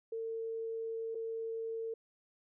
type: tone with dropouts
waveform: sine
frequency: 451.8 Hz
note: A4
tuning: 46 cents sharp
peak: -36 dBFS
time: 0.12-1.94 s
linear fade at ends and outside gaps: 5 ms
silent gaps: 1.148-1.152 s
effects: none